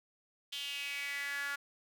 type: tone with high-pass filter sweep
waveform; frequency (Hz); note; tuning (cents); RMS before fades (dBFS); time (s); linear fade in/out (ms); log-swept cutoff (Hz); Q
sawtooth; 283; C#4; +36; -39; 0.52-1.56; 10; 3200 to 1500; 5.7
effects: none